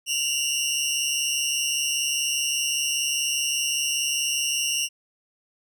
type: tone pair together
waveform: 20% pulse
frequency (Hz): 2764 / 2909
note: F7 / F#7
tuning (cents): -19 / -30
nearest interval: minor second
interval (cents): 89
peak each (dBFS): -21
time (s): 0.06-4.89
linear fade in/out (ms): 50
effects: none